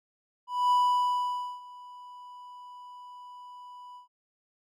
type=tone with ADSR envelope; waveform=triangle; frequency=987.8 Hz; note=B5; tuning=in tune; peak=-18 dBFS; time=0.47-4.08 s; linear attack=240 ms; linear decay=890 ms; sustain=-24 dB; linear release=120 ms; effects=none